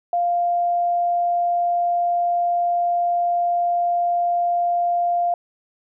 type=tone; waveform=sine; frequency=698 Hz; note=F5; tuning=1 cent flat; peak=-17 dBFS; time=0.13-5.34 s; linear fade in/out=2 ms; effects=none